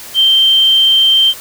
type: tone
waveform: sine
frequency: 3136 Hz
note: G7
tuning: in tune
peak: -6 dBFS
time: 0.14-1.34 s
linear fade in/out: 50 ms
effects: white hiss -31 dBFS RMS until 1.4 s